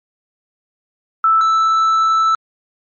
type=tone pair in turn; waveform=sine / triangle; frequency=1318.5 / 1318.5 Hz; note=E6 / E6; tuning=0 / 0 cents; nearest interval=unison; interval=0 cents; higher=neither; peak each=-9 dBFS; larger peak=neither; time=1.24-1.41 / 1.41-2.35 s; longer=second; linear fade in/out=2 ms; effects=MP3 32 kbps